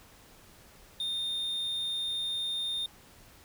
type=tone; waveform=triangle; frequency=3644 Hz; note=A#7; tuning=40 cents flat; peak=-29 dBFS; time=1-2.86 s; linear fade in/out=2 ms; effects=pink hiss -56 dBFS RMS until 3.44 s